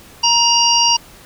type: harmonic tone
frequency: 942 Hz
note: A#5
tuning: 18 cents sharp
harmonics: 1 / 3 / 5 / 6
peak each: -16 / -16 / -16 / -16 dBFS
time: 0.23-0.97 s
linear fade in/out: 10 ms
effects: pink hiss -42 dBFS RMS until 1.25 s